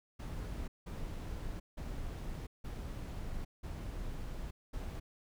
brown noise bursts at uneven times, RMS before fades -41 dBFS, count 6, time 0.19-0.68 / 0.86-1.6 / 1.77-2.47 / 2.64-3.45 / 3.63-4.51 / 4.73-5 s, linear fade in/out 10 ms, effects none

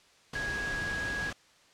sine tone in noise, 1656 Hz, G#6, 5 cents flat, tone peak -32 dBFS, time 0.35-1.3 s, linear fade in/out 5 ms, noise pink, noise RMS -38 dBFS, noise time 0.33-1.33 s, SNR +3 dB, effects white hiss -61 dBFS RMS until 1.73 s + low-pass 6000 Hz 12 dB/octave

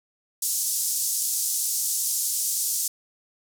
pink band-pass noise, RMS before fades -26 dBFS, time 0.42-2.88 s, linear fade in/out 5 ms, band 6000 to 14000 Hz, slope 24 dB/octave, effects none

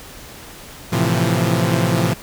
sawtooth chord, F major seventh, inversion first, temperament equal with one note detuned, 111.28 / 130.81 / 164.81 / 174.61 Hz, A2 / C3 / E3 / F3, +20 / 0 / 0 / 0 cents, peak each -17 dBFS, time 0.92-2.14 s, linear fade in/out 10 ms, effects pink hiss -38 dBFS RMS until 2.22 s

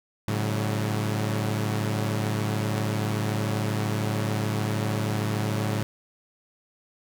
sawtooth tone cluster, 107.4 / 140.6 / 187 Hz, A2 / C#3 / F#3, -41 / +25 / +19 cents, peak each -22 / -28 / -29 dBFS, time 0.28-5.83 s, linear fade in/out 0 ms, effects none

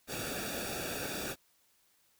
pink noise with comb filter, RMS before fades -38 dBFS, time 0.07-1.36 s, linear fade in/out 50 ms, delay 0.97 ms, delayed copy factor -0.85, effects white hiss -70 dBFS RMS until 2.19 s

